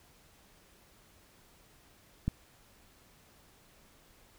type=click; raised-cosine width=5 ms; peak=-17 dBFS; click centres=2.28 s; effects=pink hiss -62 dBFS RMS until 4.38 s